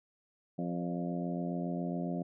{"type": "harmonic tone with a mistuned harmonic", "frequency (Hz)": 87.31, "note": "F2", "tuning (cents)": 0, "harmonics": [2, 3, 4, 5, 6, 7, 8], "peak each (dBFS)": [-35, -38, -43, -49, -47, -44, -45], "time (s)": [0.58, 2.23], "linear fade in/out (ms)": 10, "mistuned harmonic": 6, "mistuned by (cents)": 34, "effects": []}